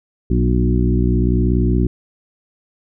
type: harmonic tone with a mistuned harmonic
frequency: 60.7 Hz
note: B1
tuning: 29 cents flat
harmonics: 1 / 2 / 3 / 4 / 5 / 6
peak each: -16 / -19 / -21 / -22 / -23 / -24 dBFS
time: 0.3-1.87 s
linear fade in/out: 5 ms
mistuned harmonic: 3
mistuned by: +38 cents
effects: none